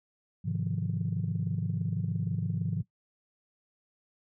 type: chord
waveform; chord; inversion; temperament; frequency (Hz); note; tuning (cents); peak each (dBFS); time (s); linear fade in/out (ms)
sine; F minor seventh; first; just; 104.77 / 130.96 / 157.15 / 174.61; Ab2 / C3 / Eb3 / F3; +16 / +2 / +18 / 0; -33 / -35 / -33 / -33; 0.44-2.83; 20
effects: noise-tail reverb RT60 0.1 s tail -17 dB re dry + tanh soft clip ceiling -20 dBFS